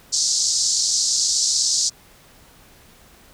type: band-pass noise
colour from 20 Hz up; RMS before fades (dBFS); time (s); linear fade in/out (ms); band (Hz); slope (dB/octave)
pink; -20; 0.12-1.9; 20; 4500 to 7600; 48
effects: pink hiss -50 dBFS RMS until 3.33 s